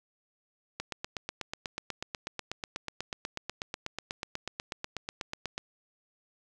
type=click train; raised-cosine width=0.2 ms; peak=-17 dBFS; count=40; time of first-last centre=0.8-5.579 s; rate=8.16 Hz; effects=none

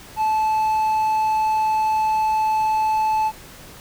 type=tone; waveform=triangle; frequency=870 Hz; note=A5; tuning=20 cents flat; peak=-15 dBFS; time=0.16-3.32 s; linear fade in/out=50 ms; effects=pink hiss -42 dBFS RMS until 3.8 s

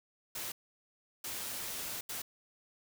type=noise bursts at uneven times; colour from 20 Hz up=white; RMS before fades=-40 dBFS; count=3; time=0.35-0.52 / 1.24-2.01 / 2.09-2.22 s; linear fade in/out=5 ms; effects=none

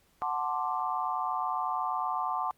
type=chord; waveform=sine; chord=D dominant seventh; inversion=first; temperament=equal; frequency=740 / 880 / 1046.5 / 1174.7 Hz; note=F#5 / A5 / C6 / D6; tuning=0 / 0 / 0 / 0 cents; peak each=-34 dBFS; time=0.22-2.51 s; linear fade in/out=0 ms; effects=pink hiss -67 dBFS RMS until 2.57 s + Opus 48 kbps

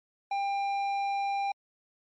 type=tone with tanh clipping; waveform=sine; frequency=796 Hz; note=G5; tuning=26 cents sharp; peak=-29 dBFS; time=0.31-1.52 s; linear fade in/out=5 ms; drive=10 dB; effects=MP3 48 kbps

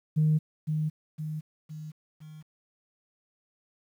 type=tone with echo; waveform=sine; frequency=154.5 Hz; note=D#3; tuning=12 cents flat; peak=-19 dBFS; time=0.16-0.39 s; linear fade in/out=20 ms; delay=510 ms; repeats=4; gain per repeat=-6 dB; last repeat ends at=2.43 s; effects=tanh soft clip ceiling -16 dBFS + 10-bit

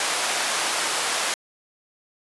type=high-pass noise; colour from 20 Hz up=pink; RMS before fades=-24 dBFS; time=0-1.34 s; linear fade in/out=2 ms; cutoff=710 Hz; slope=12 dB/octave; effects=resampled to 24000 Hz

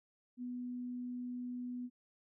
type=tone; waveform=sine; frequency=246.9 Hz; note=B3; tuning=in tune; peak=-39 dBFS; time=0.37-1.9 s; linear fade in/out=50 ms; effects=none

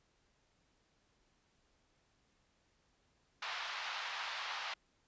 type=band-pass noise; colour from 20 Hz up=pink; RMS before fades=-42 dBFS; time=3.42-4.74 s; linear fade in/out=5 ms; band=850 to 4500 Hz; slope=24 dB/octave; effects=pink hiss -75 dBFS RMS until 5.07 s + resampled to 16000 Hz

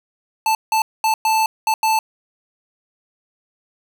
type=tone bursts at uneven times; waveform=square; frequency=880 Hz; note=A5; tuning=in tune; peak=-15 dBFS; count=6; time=0.46-0.55 / 0.72-0.82 / 1.04-1.14 / 1.25-1.46 / 1.67-1.74 / 1.83-1.99 s; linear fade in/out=2 ms; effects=none

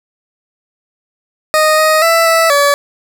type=tone with pitch steps; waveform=20% pulse; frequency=620 / 625 / 663 / 657 / 571 Hz; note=D#5 / D#5 / E5 / E5 / D5; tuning=-6 / +8 / +10 / -6 / -49 cents; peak=-3 dBFS; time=1.54-2.74 s; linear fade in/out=0 ms; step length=240 ms; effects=none

